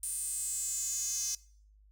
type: tone with high-pass filter sweep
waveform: square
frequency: 233.1 Hz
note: A#3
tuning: in tune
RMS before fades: -35 dBFS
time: 0.03-1.35 s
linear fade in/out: 2 ms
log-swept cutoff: 9200 to 6000 Hz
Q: 7.5
effects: noise-tail reverb RT60 0.5 s tail -20 dB re dry + added 51 Hz sine -58 dBFS peak until 1.91 s